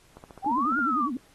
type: click train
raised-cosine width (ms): 1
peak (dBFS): -31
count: 10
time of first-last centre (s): 0.17-0.791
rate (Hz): 14.5
type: linear two-way sweep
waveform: sine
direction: up then down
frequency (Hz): 740 to 1441 to 1098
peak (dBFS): -23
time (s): 0.42-1.1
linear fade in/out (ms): 50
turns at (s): 0.78
type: tone with vibrato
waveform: sine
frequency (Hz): 269.4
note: C#4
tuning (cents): -49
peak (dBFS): -28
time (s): 0.46-1.17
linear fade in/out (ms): 2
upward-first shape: sine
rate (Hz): 10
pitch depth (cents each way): 260
effects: pink hiss -59 dBFS RMS until 1.34 s + AAC 32 kbps